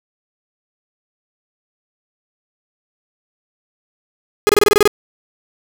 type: tone bursts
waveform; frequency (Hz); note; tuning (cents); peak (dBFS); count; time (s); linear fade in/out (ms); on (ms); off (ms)
45% pulse; 415.3; G#4; 0; -8; 9; 4.47-4.876; 0; 22; 26
effects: none